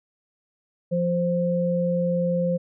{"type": "tone pair together", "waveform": "sine", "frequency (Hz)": [174.61, 523.2], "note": ["F3", "C5"], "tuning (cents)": [0, 0], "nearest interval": "octave + perfect fifth", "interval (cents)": 1900, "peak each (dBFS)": -23, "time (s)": [0.91, 2.58], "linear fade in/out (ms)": 20, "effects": []}